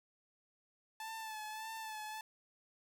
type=tone with vibrato; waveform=sawtooth; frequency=874 Hz; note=A5; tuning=12 cents flat; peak=-39 dBFS; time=1-2.21 s; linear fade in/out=2 ms; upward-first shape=sine; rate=1.7 Hz; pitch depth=38 cents each way; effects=none